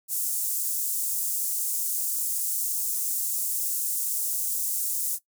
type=high-pass noise; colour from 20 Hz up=pink; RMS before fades=-28 dBFS; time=0.08-5.19 s; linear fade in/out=50 ms; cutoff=7800 Hz; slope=24 dB/octave; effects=noise-tail reverb RT60 0.1 s tail -17 dB re dry